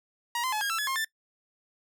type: tone with pitch steps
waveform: sawtooth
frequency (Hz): 949 / 1033 / 854 / 1629 / 1334 / 1701 / 1066 / 1772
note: A#5 / C6 / G#5 / G#6 / E6 / G#6 / C6 / A6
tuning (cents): +31 / -22 / +48 / -34 / +20 / +41 / +32 / +12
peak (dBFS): -24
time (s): 0.35-1.046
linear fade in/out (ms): 2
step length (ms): 87
effects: noise-tail reverb RT60 0.1 s tail -21 dB re dry